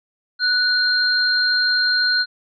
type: tone pair together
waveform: sine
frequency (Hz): 1480 / 4186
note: F#6 / C8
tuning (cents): 0 / 0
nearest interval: octave + tritone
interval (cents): 1800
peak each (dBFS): -18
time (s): 0.39-2.26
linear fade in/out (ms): 50
effects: none